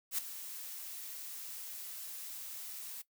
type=noise with ADSR envelope; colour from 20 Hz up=blue; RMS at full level=-32 dBFS; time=0.11-3.02 s; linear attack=75 ms; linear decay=3 ms; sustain=-13 dB; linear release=9 ms; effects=noise-tail reverb RT60 0.1 s tail -17 dB re dry